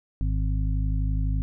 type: harmonic tone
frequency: 51.91 Hz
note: G#1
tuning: in tune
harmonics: 1 / 2 / 3 / 5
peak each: -23 / -29 / -33 / -37 dBFS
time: 0.21-1.42 s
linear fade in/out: 0 ms
effects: none